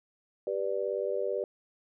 sine chord, G major, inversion none, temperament just, 392 / 490 / 588 Hz, G4 / B4 / D5, 0 / -14 / +2 cents, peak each -33 dBFS, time 0.47-1.44 s, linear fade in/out 2 ms, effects none

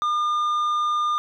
sine tone with tanh clipping, 1208 Hz, D6, 48 cents sharp, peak -21 dBFS, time 0.02-1.18 s, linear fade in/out 0 ms, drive 6 dB, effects none

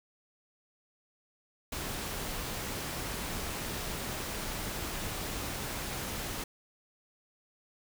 pink noise, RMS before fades -37 dBFS, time 1.72-6.44 s, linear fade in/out 5 ms, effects none

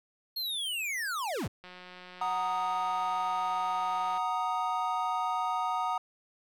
square linear sweep, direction down, 4300 to 50.5 Hz, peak -32 dBFS, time 0.36-1.48 s, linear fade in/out 10 ms
click train, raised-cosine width 0.3 ms, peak -32 dBFS, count 460, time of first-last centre 1.64-4.176 s, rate 181 Hz
triangle chord, D# minor, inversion first, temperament equal, 740 / 932.3 / 1244.5 Hz, F#5 / A#5 / D#6, 0 / 0 / 0 cents, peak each -31 dBFS, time 2.21-5.98 s, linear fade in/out 5 ms
effects none

